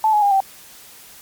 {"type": "tone with pitch steps", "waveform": "sine", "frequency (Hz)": [873, 839.9, 808, 777.3], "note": ["A5", "G#5", "G#5", "G5"], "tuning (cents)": [-14, 19, -48, -15], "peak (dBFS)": -12, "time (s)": [0.04, 0.404], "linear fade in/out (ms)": 2, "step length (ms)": 91, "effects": ["white hiss -43 dBFS RMS until 1.21 s", "MP3 96 kbps"]}